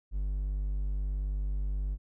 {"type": "tone", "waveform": "triangle", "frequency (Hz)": 49.33, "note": "G1", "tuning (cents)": 12, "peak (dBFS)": -27, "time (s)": [0.11, 1.98], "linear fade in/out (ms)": 50, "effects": []}